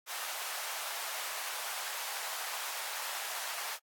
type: high-pass noise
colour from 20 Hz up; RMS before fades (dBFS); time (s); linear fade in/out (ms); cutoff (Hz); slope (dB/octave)
pink; -39; 0.06-3.79; 50; 710; 24
effects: AAC 64 kbps